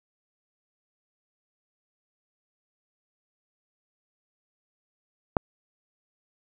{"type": "click", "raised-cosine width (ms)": 1, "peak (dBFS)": -6, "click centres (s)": 5.368, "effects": []}